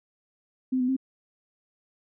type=tone with pitch steps; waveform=sine; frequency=258.1 / 250.9 / 264.1 Hz; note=C4 / B3 / C4; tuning=-23 / +28 / +16 cents; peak=-22 dBFS; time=0.72-0.966 s; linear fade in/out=10 ms; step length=82 ms; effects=none